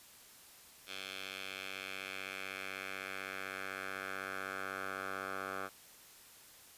10% pulse tone with band-pass filter sweep, 95.9 Hz, G2, 37 cents flat, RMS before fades -43 dBFS, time 0.86-5.7 s, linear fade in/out 50 ms, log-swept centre 3200 to 1200 Hz, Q 2, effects white hiss -58 dBFS RMS until 6.77 s + resampled to 32000 Hz

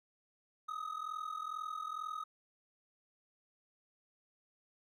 triangle ring-modulated tone, 1256 Hz, D#6, 16 cents sharp, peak -34 dBFS, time 0.68-2.24 s, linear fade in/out 10 ms, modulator 21.1 Hz, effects none

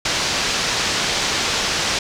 white low-pass noise, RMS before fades -21 dBFS, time 0.05-1.99 s, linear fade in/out 5 ms, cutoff 6000 Hz, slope 24 dB/octave, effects none

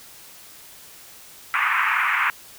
pink band-pass noise, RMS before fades -21 dBFS, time 1.54-2.3 s, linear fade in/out 0 ms, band 1000 to 2500 Hz, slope 48 dB/octave, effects white hiss -45 dBFS RMS until 2.58 s

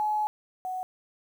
sine tone pair in turn, 849 / 742 Hz, G#5 / F#5, +38 / +5 cents, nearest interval major second, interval 233 cents, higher first, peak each -24 / -30 dBFS, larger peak first, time 0-0.27 / 0.65-0.83 s, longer first, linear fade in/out 0 ms, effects 9-bit

